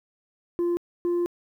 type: tone pair in turn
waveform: sine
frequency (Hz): 346.7 / 348.4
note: F4 / F4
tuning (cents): -13 / -4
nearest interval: unison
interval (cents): 9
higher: second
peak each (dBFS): -19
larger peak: neither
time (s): 0.59-0.77 / 1.05-1.26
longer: second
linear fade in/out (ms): 0
effects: tanh soft clip ceiling -21 dBFS + 10-bit

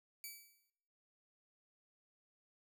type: tone with exponential decay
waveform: 5% pulse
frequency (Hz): 2300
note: D7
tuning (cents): -37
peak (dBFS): -34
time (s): 0.24-0.7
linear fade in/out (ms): 1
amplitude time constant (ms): 100
effects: noise-tail reverb RT60 1.0 s tail -25 dB re dry

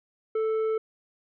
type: tone with tanh clipping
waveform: triangle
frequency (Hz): 440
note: A4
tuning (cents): 0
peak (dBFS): -25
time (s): 0.35-0.78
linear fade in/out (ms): 5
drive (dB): 11
effects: none

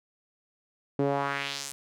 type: tone with band-pass filter sweep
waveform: sawtooth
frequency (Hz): 139.9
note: C#3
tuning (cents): +16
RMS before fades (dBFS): -30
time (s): 0.99-1.72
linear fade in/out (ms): 0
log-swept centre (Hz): 350 to 9200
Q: 1.8
effects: none

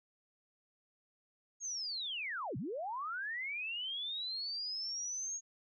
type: linear two-way sweep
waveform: sine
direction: down then up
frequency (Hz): 6645 to 103.9 to 6645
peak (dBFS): -37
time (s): 1.6-5.41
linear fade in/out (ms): 50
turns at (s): 2.57
effects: none

